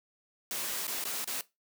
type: noise with dropouts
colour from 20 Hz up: white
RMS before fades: -35 dBFS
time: 0.51-1.41 s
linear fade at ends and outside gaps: 1 ms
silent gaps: 0.869-0.878 / 1.04-1.052 / 1.244-1.275 s
effects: noise-tail reverb RT60 0.2 s tail -18 dB re dry + high-pass 200 Hz 12 dB/octave